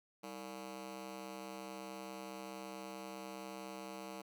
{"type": "ring-modulated tone", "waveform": "15% pulse", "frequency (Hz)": 258.8, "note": "C4", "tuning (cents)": -19, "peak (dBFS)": -36, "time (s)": [0.23, 4.22], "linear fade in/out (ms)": 10, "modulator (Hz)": 62.3, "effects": []}